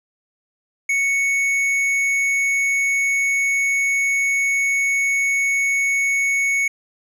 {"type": "tone with tanh clipping", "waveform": "triangle", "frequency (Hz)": 2217, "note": "C#7", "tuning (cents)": 0, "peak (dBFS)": -18, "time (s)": [0.89, 6.68], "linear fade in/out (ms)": 5, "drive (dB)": 13, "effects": []}